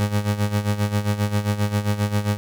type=tone with tremolo; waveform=30% pulse; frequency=103.5 Hz; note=G#2; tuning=5 cents flat; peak=-14 dBFS; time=0-2.37 s; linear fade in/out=0 ms; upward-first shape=sine; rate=7.5 Hz; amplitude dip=75%; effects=none